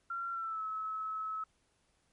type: tone with pitch glide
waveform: sine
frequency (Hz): 1371 to 1294.1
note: F6 to E6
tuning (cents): -32 to -32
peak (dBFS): -35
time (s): 0.1-1.44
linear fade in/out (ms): 5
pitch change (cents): -100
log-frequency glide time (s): 0.31-0.63
effects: pink hiss -74 dBFS RMS until 2.12 s + MP3 48 kbps